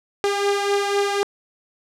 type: beating tone pair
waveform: sawtooth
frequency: 401.7 / 405.7 Hz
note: G4 / G#4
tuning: +42 / -41 cents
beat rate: 4 Hz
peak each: -16 / -21 dBFS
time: 0.24-1.23 s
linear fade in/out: 0 ms
effects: low-pass 8000 Hz 12 dB/octave